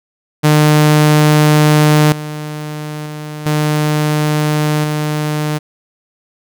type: tone with level steps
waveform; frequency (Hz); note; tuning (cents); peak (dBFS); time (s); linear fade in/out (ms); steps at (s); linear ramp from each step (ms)
sawtooth; 151.3; D#3; -48; -3 / -18 / -20 / -8 / -11; 0.43-5.59; 20; 2.12 / 3.06 / 3.46 / 4.84; 2
effects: none